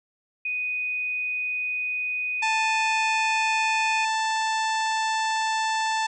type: tone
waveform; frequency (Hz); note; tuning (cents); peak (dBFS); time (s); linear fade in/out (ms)
sine; 2489; D#7; 0; -25; 0.45-4.05; 5
type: harmonic tone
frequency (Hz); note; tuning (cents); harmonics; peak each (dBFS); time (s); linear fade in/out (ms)
882; A5; +4; 1 / 2 / 3 / 4 / 5 / 6 / 7 / 8 / 9; -24 / -30 / -34 / -36 / -38 / -40 / -41 / -42 / -43; 2.42-6.07; 10
effects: none